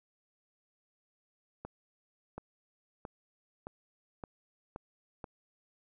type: accelerating click train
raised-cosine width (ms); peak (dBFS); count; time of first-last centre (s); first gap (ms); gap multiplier
1; -27; 7; 1.65-5.242; 730; 0.92
effects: none